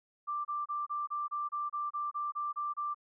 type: tone bursts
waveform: sine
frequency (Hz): 1179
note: D6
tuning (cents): +6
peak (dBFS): -32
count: 13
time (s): 0.27-2.946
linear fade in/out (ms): 20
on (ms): 180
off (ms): 28
effects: none